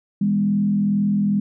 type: tone with frequency modulation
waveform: sine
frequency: 202.5 Hz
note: G#3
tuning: 43 cents flat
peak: -16 dBFS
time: 0.21-1.4 s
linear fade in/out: 5 ms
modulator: 42.3 Hz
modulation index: 0.58
effects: none